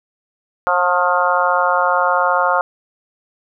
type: harmonic tone with a mistuned harmonic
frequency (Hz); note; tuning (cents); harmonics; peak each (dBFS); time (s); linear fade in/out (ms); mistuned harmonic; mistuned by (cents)
179; F3; +43; 3 / 4 / 5 / 6 / 7 / 8; -20 / -20 / -20 / -20 / -20 / -20; 0.67-2.61; 0; 8; -32
effects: none